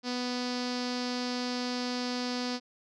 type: tone with low-pass filter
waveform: sawtooth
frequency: 247.6 Hz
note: B3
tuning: 5 cents sharp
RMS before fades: -33 dBFS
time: 0.03-2.6 s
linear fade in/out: 50 ms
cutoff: 4900 Hz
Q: 5.2
effects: none